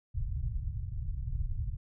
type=low-pass noise; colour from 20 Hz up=pink; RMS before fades=-34 dBFS; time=0.14-1.77 s; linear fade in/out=20 ms; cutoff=130 Hz; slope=48 dB/octave; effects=none